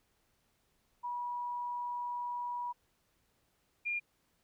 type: tone pair in turn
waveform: sine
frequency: 970 / 2409 Hz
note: B5 / D7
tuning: -31 / +43 cents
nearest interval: octave + major third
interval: 1574 cents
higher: second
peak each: -35 / -32 dBFS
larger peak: second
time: 1.03-2.73 / 3.85-4 s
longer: first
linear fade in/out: 20 ms
effects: pink hiss -75 dBFS RMS until 4.43 s